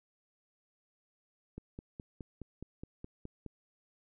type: click train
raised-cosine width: 3 ms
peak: -30 dBFS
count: 10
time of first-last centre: 1.58-3.463 s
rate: 4.78 Hz
effects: none